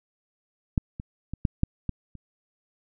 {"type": "clicks", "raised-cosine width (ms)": 5, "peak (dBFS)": [-9, -22, -20, -9, -8, -15, -30], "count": 7, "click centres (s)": [0.778, 0.999, 1.336, 1.452, 1.634, 1.893, 2.153], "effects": []}